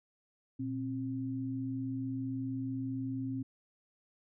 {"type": "tone pair together", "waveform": "sine", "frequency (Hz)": [119.25, 265.4], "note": ["A#2", "C4"], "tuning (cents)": [40, 25], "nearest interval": "octave + major second", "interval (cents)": 1385, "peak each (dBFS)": [-39, -35], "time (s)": [0.59, 3.43], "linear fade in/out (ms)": 10, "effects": []}